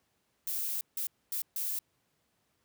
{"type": "noise bursts at uneven times", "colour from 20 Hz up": "violet", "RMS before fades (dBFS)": -34, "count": 4, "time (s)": [[0.47, 0.81], [0.97, 1.07], [1.32, 1.42], [1.56, 1.79]], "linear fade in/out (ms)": 2, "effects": ["pink hiss -75 dBFS RMS until 2.64 s", "high-pass 80 Hz 12 dB/octave"]}